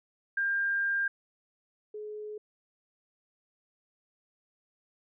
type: tone pair in turn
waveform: sine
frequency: 1599 / 423.5 Hz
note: G6 / G#4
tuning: +34 / +34 cents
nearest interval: octave + major seventh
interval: 2300 cents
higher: first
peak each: -26 / -37 dBFS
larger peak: first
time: 0.37-1.08 / 1.94-2.38 s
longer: first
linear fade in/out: 5 ms
effects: none